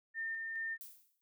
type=tone with tremolo; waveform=sine; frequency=1810 Hz; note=A6; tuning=48 cents sharp; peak=-36 dBFS; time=0.14-0.78 s; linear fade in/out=50 ms; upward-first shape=square; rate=2.4 Hz; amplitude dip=25%
type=noise with exponential decay; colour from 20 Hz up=violet; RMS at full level=-46 dBFS; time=0.81-1.21 s; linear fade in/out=0 ms; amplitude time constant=86 ms
effects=none